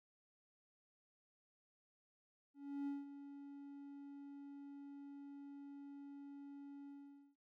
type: tone with ADSR envelope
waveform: triangle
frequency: 281.7 Hz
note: C#4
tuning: 28 cents sharp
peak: -37 dBFS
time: 2.54-7.36 s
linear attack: 330 ms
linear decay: 180 ms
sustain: -12 dB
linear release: 480 ms
effects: none